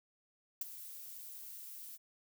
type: noise with ADSR envelope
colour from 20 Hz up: violet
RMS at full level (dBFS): -35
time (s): 0.61-1.98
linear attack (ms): 4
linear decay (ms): 20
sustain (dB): -14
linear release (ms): 32
effects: none